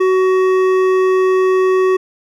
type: tone with hard clipping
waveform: sine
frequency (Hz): 374.3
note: F#4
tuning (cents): +20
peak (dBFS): -12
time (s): 0-1.97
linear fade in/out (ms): 10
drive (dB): 11
effects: none